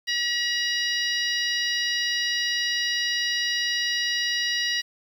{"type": "harmonic tone with a mistuned harmonic", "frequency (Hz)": 960, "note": "B5", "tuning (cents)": -49, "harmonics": [2, 3, 4, 5, 6], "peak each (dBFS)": [-27, -29, -30, -31, -32], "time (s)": [0.07, 4.82], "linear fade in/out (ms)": 20, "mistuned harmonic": 6, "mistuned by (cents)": -44, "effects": ["8-bit"]}